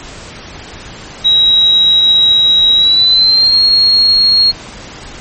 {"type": "tone with pitch glide", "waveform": "sine", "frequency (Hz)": [3843, 4289], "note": ["B7", "C8"], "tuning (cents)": [-48, 42], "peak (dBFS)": -5, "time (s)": [1.24, 4.52], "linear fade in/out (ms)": 20, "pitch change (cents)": 190, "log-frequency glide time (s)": [2.75, 3.62], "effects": ["pink hiss -30 dBFS RMS until 5.2 s", "MP3 32 kbps"]}